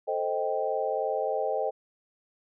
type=chord; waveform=sine; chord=A half-diminished seventh; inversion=none; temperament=equal; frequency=440 / 523.3 / 622.3 / 784 Hz; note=A4 / C5 / Eb5 / G5; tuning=0 / 0 / 0 / 0 cents; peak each=-32 / -31 / -31 / -32 dBFS; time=0.07-1.71 s; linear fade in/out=20 ms; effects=none